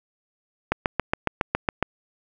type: click train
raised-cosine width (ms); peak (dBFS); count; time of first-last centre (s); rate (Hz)
0.5; -5; 9; 0.72-1.827; 7.23
effects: none